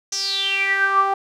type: tone with band-pass filter sweep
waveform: sawtooth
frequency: 392 Hz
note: G4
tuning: in tune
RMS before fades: -20 dBFS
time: 0.12-1.14 s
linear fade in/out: 5 ms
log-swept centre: 6000 to 880 Hz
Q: 9.9
effects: none